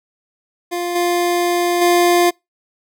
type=tone with level steps; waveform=25% pulse; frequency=350 Hz; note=F4; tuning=4 cents sharp; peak=-16 / -11 / -7 dBFS; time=0.71-2.31 s; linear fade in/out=20 ms; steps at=0.95 / 1.81 s; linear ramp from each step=10 ms; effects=noise-tail reverb RT60 0.2 s tail -26 dB re dry